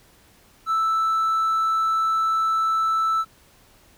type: tone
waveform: triangle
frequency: 1318.5 Hz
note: E6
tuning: in tune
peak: -16 dBFS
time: 0.66-3.25 s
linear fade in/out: 50 ms
effects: tanh soft clip ceiling -13 dBFS + pink hiss -55 dBFS RMS until 3.97 s